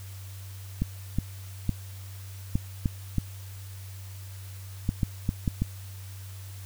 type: clicks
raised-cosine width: 5 ms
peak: -12 dBFS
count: 11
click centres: 0.82 / 1.186 / 1.693 / 2.555 / 2.858 / 3.183 / 4.891 / 5.032 / 5.291 / 5.478 / 5.62 s
effects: added 96 Hz sine -39 dBFS peak until 6.65 s + white hiss -50 dBFS RMS until 6.65 s